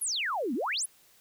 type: exponential two-way sweep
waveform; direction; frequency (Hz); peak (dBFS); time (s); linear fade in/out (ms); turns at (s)
sine; down then up; 11930 to 217.9 to 11930; -28; 0.01-0.86; 10; 0.54
effects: white hiss -61 dBFS RMS until 1.2 s